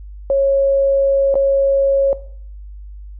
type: tone with dropouts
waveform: sine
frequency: 549 Hz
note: C#5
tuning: 17 cents flat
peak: -11 dBFS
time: 0.3-2.13 s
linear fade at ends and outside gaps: 1 ms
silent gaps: 1.342-1.354 s
effects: noise-tail reverb RT60 0.6 s tail -17 dB re dry + added 50 Hz sine -31 dBFS peak until 3.19 s